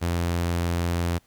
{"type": "tone", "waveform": "sawtooth", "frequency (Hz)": 86, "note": "F2", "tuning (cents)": -26, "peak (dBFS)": -19, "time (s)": [0.01, 1.19], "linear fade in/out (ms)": 20, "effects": ["pink hiss -62 dBFS RMS until 1.26 s"]}